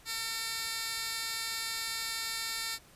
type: tone with high-pass filter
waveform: 15% pulse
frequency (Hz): 452.1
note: A4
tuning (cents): +47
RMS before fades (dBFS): -36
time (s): 0.05-2.79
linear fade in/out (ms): 50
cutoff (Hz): 2900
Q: 1
effects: pink hiss -58 dBFS RMS until 2.95 s + resampled to 32000 Hz